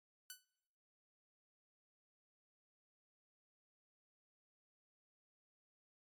5% pulse tone with exponential decay, 1496 Hz, F#6, 19 cents sharp, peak -34 dBFS, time 0.3-0.45 s, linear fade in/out 1 ms, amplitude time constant 31 ms, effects noise-tail reverb RT60 1.0 s tail -25 dB re dry + MP3 64 kbps

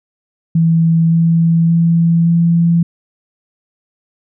sine tone with pitch steps, 164.5 / 165.93 / 167.38 / 168.83 Hz, E3 / E3 / E3 / E3, -3 / +12 / +27 / +42 cents, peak -8 dBFS, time 0.55-2.83 s, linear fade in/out 5 ms, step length 570 ms, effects none

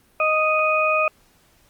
harmonic tone, 622.3 Hz, D#5, in tune, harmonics 1 / 2 / 4, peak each -21 / -21 / -21 dBFS, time 0.2-1.08 s, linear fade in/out 2 ms, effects pink hiss -58 dBFS RMS until 1.69 s + Opus 32 kbps

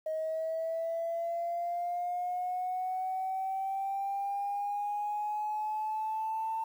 sine linear sweep, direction up, 628 to 895 Hz, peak -30 dBFS, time 0.06-6.64 s, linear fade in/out 5 ms, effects tanh soft clip ceiling -26 dBFS + 10-bit

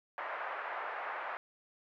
pink band-pass noise, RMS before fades -40 dBFS, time 0.18-1.37 s, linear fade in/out 0 ms, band 640 to 1900 Hz, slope 24 dB/octave, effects none

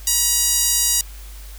sawtooth tone with high-pass filter, 958 Hz, A#5, 47 cents sharp, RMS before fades -18 dBFS, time 0.07-1.01 s, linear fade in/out 2 ms, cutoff 6400 Hz, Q 1.3, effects added 50 Hz sine -34 dBFS peak until 1.58 s + white hiss -44 dBFS RMS until 1.58 s

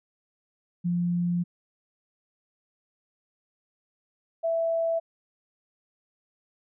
sine tone pair in turn, 174.61 / 661.3 Hz, F3 / E5, 0 / +5 cents, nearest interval octave + major seventh, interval 2305 cents, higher second, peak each -23 dBFS, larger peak neither, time 0.84-1.44 / 4.43-5 s, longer first, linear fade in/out 20 ms, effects none

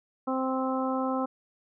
harmonic tone, 261.6 Hz, C4, in tune, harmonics 1 / 2 / 3 / 4 / 5, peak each -29 / -32 / -34 / -35 / -36 dBFS, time 0.27-1.26 s, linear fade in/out 10 ms, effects none

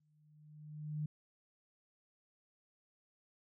sine tone with exponential growth, 151.4 Hz, D#3, 47 cents flat, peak -34 dBFS, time 0-1.06 s, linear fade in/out 5 ms, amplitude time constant 230 ms, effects none

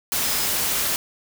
sine tone in noise, 5080 Hz, D#8, 35 cents sharp, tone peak -32 dBFS, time 0.24-0.45 s, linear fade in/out 0 ms, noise white, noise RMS -23 dBFS, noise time 0.12-0.96 s, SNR -12 dB, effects none

